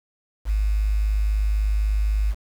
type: tone with quantisation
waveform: sine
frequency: 51.91 Hz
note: G#1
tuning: in tune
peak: -18 dBFS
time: 0.45-2.35 s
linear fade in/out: 50 ms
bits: 7
effects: none